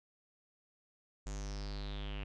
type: tone with low-pass filter sweep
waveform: square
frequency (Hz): 50.4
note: G1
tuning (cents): +49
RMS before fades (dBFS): -41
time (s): 1.26-2.24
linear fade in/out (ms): 5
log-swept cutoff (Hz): 7200 to 2700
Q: 6.5
effects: none